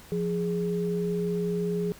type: tone pair together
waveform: sine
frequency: 174.61 / 415.3 Hz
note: F3 / G#4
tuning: 0 / 0 cents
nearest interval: octave + minor third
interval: 1500 cents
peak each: -28 dBFS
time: 0.12-1.92 s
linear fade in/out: 0 ms
effects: pink hiss -50 dBFS RMS until 1.99 s